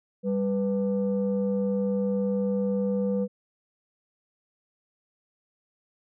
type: tone pair together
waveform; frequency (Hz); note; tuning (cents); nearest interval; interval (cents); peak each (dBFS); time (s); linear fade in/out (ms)
sine; 197.2 / 493.5; G3 / B4; +11 / -1; octave + major third; 1588; -24 / -26; 0.23-3.28; 50
effects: tanh soft clip ceiling -18 dBFS